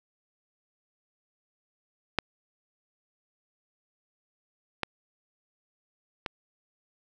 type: clicks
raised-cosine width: 0.3 ms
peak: -7 / -11 / -15 dBFS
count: 3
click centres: 2.187 / 4.833 / 6.262 s
effects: none